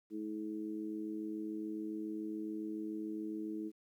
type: harmonic tone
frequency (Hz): 107.1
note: A2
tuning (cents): -46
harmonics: 2 / 3 / 4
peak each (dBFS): -45 / -39 / -49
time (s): 0.1-3.72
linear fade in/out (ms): 50
effects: 12-bit